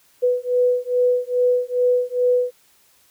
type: beating tone pair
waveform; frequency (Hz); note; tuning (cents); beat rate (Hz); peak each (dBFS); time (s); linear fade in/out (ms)
sine; 493.9 / 496.3; B4 / B4; 0 / +8; 2.4; -19 / -19; 0.22-2.52; 20
effects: white hiss -57 dBFS RMS until 3.1 s